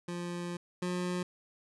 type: tone pair in turn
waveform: 25% pulse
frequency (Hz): 174.61 / 179.21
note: F3 / F3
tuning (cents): 0 / +45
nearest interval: unison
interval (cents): 45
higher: second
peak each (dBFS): -32 / -28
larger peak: second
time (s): 0.08-0.57 / 0.82-1.23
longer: first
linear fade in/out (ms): 5
effects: resampled to 24000 Hz